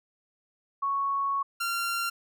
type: tone pair in turn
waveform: sine / sawtooth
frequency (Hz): 1108.7 / 1380.2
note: C#6 / F6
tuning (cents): 0 / -21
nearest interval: major third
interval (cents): 379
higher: second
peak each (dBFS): -25 / -24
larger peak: second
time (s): 0.82-1.43 / 1.6-2.1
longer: first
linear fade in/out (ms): 10
effects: none